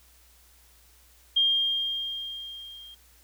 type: tone with level ramp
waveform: sine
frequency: 3211 Hz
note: G7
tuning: 41 cents sharp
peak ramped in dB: -18 to -44 dBFS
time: 1.36-2.95 s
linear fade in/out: 10 ms
effects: added 60 Hz sine -59 dBFS peak until 3.23 s + white hiss -59 dBFS RMS until 3.23 s